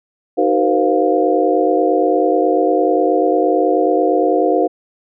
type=tone cluster; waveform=sine; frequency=311 / 378.7 / 469.9 / 519 / 702 Hz; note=D#4 / F#4 / A#4 / C5 / F5; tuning=-1 / +40 / +14 / -14 / +9 cents; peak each=-18 dBFS; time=0.37-4.68 s; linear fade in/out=20 ms; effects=none